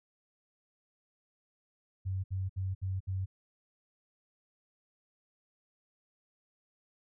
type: tone bursts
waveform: sine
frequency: 94.8 Hz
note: F#2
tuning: 43 cents sharp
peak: -31 dBFS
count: 5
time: 2.05-3.26 s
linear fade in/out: 20 ms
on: 190 ms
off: 65 ms
effects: none